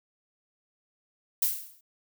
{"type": "noise with exponential decay", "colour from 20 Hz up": "violet", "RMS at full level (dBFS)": -22, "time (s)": [1.42, 1.81], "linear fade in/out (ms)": 5, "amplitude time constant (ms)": 83, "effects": []}